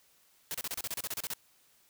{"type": "noise bursts", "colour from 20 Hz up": "white", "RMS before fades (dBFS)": -36, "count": 13, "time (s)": [0.51, 1.336], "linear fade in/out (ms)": 0, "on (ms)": 34, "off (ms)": 32, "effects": ["white hiss -66 dBFS RMS until 1.89 s"]}